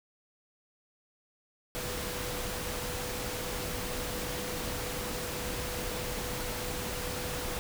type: tone in noise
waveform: sine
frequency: 494.4 Hz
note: B4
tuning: 2 cents sharp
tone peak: -41 dBFS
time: 1.75-7.59 s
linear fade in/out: 0 ms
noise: pink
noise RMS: -36 dBFS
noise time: 1.75-7.59 s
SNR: -8 dB
effects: none